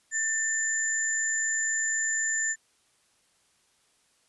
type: tone pair together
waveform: sine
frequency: 1784 / 7136 Hz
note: A6 / A8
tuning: +23 / +23 cents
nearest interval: 2 octaves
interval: 2400 cents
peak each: -28 dBFS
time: 0.11-2.56 s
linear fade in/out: 50 ms
effects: white hiss -67 dBFS RMS until 4.28 s + resampled to 24000 Hz